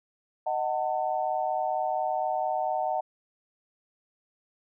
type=chord; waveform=sine; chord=D# diminished; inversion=none; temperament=just; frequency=622.3 / 746.7 / 896 Hz; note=D#5 / F#5 / A5; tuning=0 / +16 / +31 cents; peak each=-31 / -28 / -32 dBFS; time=0.46-3.01 s; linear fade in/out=10 ms; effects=none